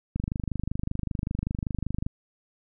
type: click train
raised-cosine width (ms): 5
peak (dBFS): -16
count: 49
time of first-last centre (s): 0.16-2.065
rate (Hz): 25.2
effects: none